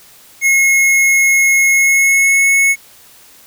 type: tone with pitch glide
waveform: square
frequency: 2168 to 2196 Hz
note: C#7 to C#7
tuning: -39 to -17 cents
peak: -9 dBFS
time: 0.41-2.76 s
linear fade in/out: 50 ms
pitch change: +22 cents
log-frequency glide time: 1.7-2.5 s
effects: white hiss -43 dBFS RMS until 3.46 s